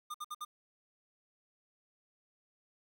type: tone bursts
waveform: square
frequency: 1210 Hz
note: D#6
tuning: 49 cents flat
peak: -39 dBFS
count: 4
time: 0.1-0.45 s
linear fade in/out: 10 ms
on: 44 ms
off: 58 ms
effects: 11-bit